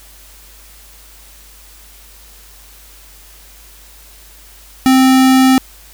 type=tone; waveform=square; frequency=261.6 Hz; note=C4; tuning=in tune; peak=-7 dBFS; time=4.86-5.58 s; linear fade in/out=0 ms; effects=added 50 Hz sine -42 dBFS peak until 5.93 s + white hiss -42 dBFS RMS until 5.93 s